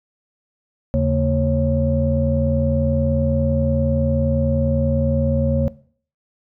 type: tone cluster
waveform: sine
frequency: 78.7 / 138.9 / 229.3 / 546 Hz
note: D#2 / C#3 / A#3 / C#5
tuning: +20 / +4 / -28 / -26 cents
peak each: -20 dBFS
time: 0.94-5.68 s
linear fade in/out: 0 ms
effects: noise-tail reverb RT60 0.5 s tail -19 dB re dry + tanh soft clip ceiling -6 dBFS